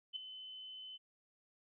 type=tone with ADSR envelope; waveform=sine; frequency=3038 Hz; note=F#7; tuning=45 cents sharp; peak=-36 dBFS; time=0.13-0.98 s; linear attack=32 ms; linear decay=4 ms; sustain=-11 dB; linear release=25 ms; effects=none